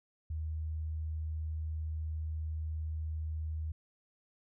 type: tone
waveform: sine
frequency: 78.5 Hz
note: D#2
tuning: 16 cents sharp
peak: -34 dBFS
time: 0.3-3.72 s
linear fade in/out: 5 ms
effects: none